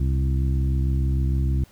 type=harmonic tone with a mistuned harmonic; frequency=66.6 Hz; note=C2; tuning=31 cents sharp; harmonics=1 / 2 / 3 / 4 / 5; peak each=-20 / -25 / -34 / -36 / -37 dBFS; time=0-1.64 s; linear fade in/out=5 ms; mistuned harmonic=1; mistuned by=+59 cents; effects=pink hiss -55 dBFS RMS until 1.71 s